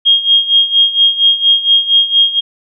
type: tone with tremolo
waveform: sine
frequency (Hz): 3247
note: G#7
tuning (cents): -40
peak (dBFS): -4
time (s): 0.05-2.41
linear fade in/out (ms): 20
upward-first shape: sine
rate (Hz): 4.3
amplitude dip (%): 80
effects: none